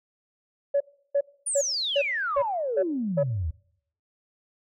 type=tone bursts; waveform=sine; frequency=565 Hz; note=C#5; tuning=33 cents sharp; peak=-18 dBFS; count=7; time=0.74-3.235 s; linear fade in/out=10 ms; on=65 ms; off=340 ms
type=exponential sweep; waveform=sine; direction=down; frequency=9640 to 72.9 Hz; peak=-25 dBFS; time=1.46-3.51 s; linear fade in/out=10 ms
effects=noise-tail reverb RT60 0.7 s tail -24 dB re dry + tanh soft clip ceiling -15 dBFS